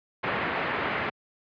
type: low-pass noise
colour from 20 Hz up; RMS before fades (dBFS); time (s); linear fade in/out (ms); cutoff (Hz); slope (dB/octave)
white; -29; 0.23-1.1; 10; 2200; 24
effects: high-pass 100 Hz 12 dB/octave + resampled to 11025 Hz